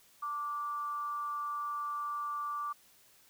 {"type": "tone with amplitude modulation", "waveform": "sine", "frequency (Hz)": 1170, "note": "D6", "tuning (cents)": -7, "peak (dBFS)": -32, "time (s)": [0.22, 2.73], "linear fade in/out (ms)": 10, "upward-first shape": "sine", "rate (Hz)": 271, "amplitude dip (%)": 40, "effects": ["white hiss -63 dBFS RMS until 3.29 s"]}